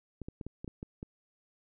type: clicks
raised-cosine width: 3 ms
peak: -27 dBFS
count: 8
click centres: 0.217 / 0.285 / 0.412 / 0.466 / 0.645 / 0.678 / 0.829 / 1.029 s
effects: none